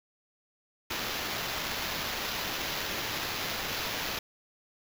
blue noise with sample-and-hold, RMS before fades -34 dBFS, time 0.9-4.19 s, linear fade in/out 5 ms, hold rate 8820 Hz, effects none

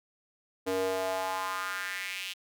square tone with high-pass filter sweep, 94 Hz, F#2, 28 cents sharp, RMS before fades -33 dBFS, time 0.66-2.34 s, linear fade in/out 20 ms, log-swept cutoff 380 to 3000 Hz, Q 3.4, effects none

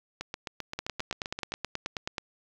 two click trains, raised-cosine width 0.2 ms, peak -14 / -17 dBFS, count 14 / 11, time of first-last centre 0.79-2.182 / 0.21-1.521 s, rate 9.34 / 7.63 Hz, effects low-pass 7000 Hz 12 dB/octave + 8-bit

